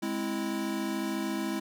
square chord, Ab augmented, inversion none, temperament equal, 207.7 / 261.6 / 329.6 Hz, Ab3 / C4 / E4, 0 / 0 / 0 cents, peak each -35 / -37 / -34 dBFS, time 0.02-1.6 s, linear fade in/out 10 ms, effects none

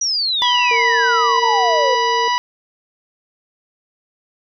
sine exponential sweep, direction down, 5900 to 490.7 Hz, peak -16 dBFS, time 0.01-1.95 s, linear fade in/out 5 ms
harmonic tone, 980 Hz, B5, 14 cents flat, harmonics 1 / 2 / 3 / 4 / 5 / 6, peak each -16 / -23 / -25 / -31 / -28 / -35 dBFS, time 0.42-2.38 s, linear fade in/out 0 ms
sine tone, 460.6 Hz, A#4, 21 cents flat, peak -21 dBFS, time 0.71-2.28 s, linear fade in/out 2 ms
effects none

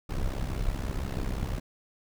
brown noise with amplitude modulation, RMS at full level -27 dBFS, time 0.09-1.6 s, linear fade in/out 10 ms, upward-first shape sine, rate 65.9 Hz, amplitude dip 80%, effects none

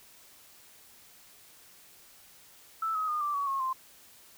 sine tone with pitch steps, 1318.5 / 1268.4 / 1220.3 / 1174 / 1129.4 / 1086.5 / 1045.3 Hz, E6 / D#6 / D#6 / D6 / C#6 / C#6 / C6, 0 / +33 / -34 / -1 / +32 / -35 / -2 cents, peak -28 dBFS, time 2.82-3.73 s, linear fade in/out 5 ms, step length 130 ms, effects white hiss -56 dBFS RMS until 4.37 s

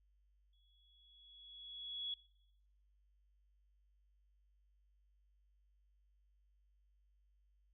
sine tone with exponential growth, 3365 Hz, G#7, 22 cents sharp, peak -38 dBFS, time 0.53-2.14 s, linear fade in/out 2 ms, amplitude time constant 350 ms, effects noise-tail reverb RT60 0.9 s tail -22 dB re dry + added 50 Hz sine -70 dBFS peak until 7.73 s

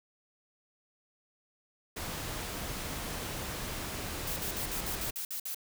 pink noise, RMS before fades -38 dBFS, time 1.96-5.11 s, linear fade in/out 10 ms
blue noise bursts, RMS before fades -37 dBFS, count 9, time 4.27-5.546 s, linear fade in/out 2 ms, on 92 ms, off 56 ms
effects none

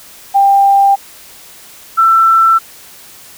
sine tone pair in turn, 793 / 1336.7 Hz, G5 / E6, +20 / +24 cents, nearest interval major sixth, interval 904 cents, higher second, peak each -5 dBFS, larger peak neither, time 0.34-0.96 / 1.97-2.59 s, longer neither, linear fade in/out 20 ms, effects white hiss -37 dBFS RMS until 3.37 s

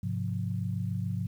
sine chord, F minor, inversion first, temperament equal with one note detuned, 103.83 / 130.81 / 177.26 Hz, Ab2 / C3 / F3, 0 / 0 / +26 cents, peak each -32 / -35 / -34 dBFS, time 0.03-1.27 s, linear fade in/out 5 ms, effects 10-bit

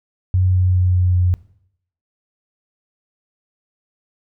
sine tone with pitch steps, 92.2 / 91.56 / 90.93 / 90.3 / 89.68 Hz, F#2 / F#2 / F#2 / F#2 / F2, -6 / -18 / -30 / -42 / +46 cents, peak -12 dBFS, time 0.34-1.34 s, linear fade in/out 0 ms, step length 200 ms, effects noise-tail reverb RT60 0.7 s tail -19 dB re dry

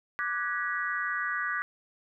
sine chord, G# half-diminished seventh, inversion second, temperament equal with one note detuned, 1174.7 / 1480 / 1661.2 / 1932.6 Hz, D6 / F#6 / G#6 / B6, 0 / 0 / 0 / -38 cents, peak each -34 dBFS, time 0.19-1.62 s, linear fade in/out 0 ms, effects none

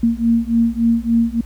sine beating tone pair, 229.5 / 233 Hz, A#3 / A#3, -27 / -1 cents, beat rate 3.5 Hz, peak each -16 dBFS, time 0.03-1.41 s, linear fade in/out 5 ms, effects added 60 Hz sine -31 dBFS peak until 1.45 s + pink hiss -49 dBFS RMS until 1.45 s

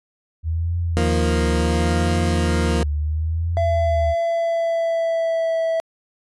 sine tone with vibrato, 79.7 Hz, D#2, 42 cents sharp, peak -19 dBFS, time 0.43-4.15 s, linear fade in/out 50 ms, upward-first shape triangle, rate 0.71 Hz, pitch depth 150 cents each way
20% pulse chord, Eb suspended second, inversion none, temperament equal, 155.56 / 174.61 / 233.1 Hz, Eb3 / F3 / Bb3, 0 / 0 / 0 cents, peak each -22 / -18 / -18 dBFS, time 0.97-2.83 s, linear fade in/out 0 ms
triangle tone with pitch glide, 674 to 655.2 Hz, E5 to E5, +38 to -11 cents, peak -16 dBFS, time 3.57-5.8 s, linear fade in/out 0 ms, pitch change -49 cents, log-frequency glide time 4.14-5.58 s
effects resampled to 24000 Hz

